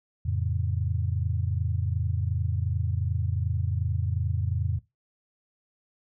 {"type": "chord", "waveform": "sine", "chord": "F augmented", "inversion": "none", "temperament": "equal", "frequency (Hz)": [87.31, 110, 138.59], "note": ["F2", "A2", "C#3"], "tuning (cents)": [0, 0, 0], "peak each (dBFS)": [-27, -29, -32], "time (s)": [0.25, 4.79], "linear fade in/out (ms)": 10, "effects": ["noise-tail reverb RT60 0.2 s tail -18 dB re dry"]}